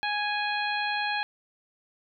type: harmonic tone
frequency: 830.6 Hz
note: G#5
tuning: in tune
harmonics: 1 / 2 / 3 / 4 / 5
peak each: -30 / -31 / -33 / -37 / -37 dBFS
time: 0.03-1.23 s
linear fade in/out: 0 ms
effects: none